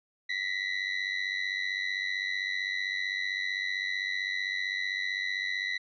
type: ring-modulated tone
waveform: 35% pulse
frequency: 1975.5 Hz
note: B6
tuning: in tune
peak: -25 dBFS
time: 0.29-5.78 s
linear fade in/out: 10 ms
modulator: 47.8 Hz
effects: resampled to 16000 Hz